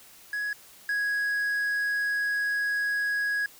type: tone pair in turn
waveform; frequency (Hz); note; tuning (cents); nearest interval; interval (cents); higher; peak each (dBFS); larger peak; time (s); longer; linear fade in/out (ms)
triangle; 1673 / 1660.5; G#6 / G#6; +12 / -1; unison; 13; first; -26 / -23; second; 0.33-0.53 / 0.89-3.46; second; 2
effects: white hiss -52 dBFS RMS until 3.59 s